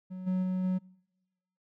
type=tone with level steps; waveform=triangle; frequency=185 Hz; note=F#3; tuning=in tune; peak=-35 / -24 / -26 / -24 dBFS; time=0.1-0.79 s; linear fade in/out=20 ms; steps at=0.26 / 0.42 / 0.63 s; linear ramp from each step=20 ms; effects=noise-tail reverb RT60 1.0 s tail -26 dB re dry